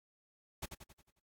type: noise with echo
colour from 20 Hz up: pink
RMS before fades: -40 dBFS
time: 0.62-0.66 s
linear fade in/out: 10 ms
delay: 90 ms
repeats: 6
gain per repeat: -6 dB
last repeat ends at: 1.2 s
effects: AAC 64 kbps